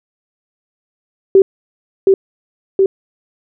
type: tone with echo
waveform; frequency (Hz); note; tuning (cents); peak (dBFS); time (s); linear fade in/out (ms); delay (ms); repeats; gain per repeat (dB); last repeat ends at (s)
sine; 386.7; G4; -24; -3; 1.35-1.42; 2; 720; 2; -2; 2.86
effects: none